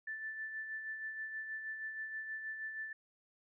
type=tone with tremolo; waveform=sine; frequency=1760 Hz; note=A6; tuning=in tune; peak=-38 dBFS; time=0.07-2.93 s; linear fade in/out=5 ms; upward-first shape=sine; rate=6.3 Hz; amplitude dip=45%; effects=none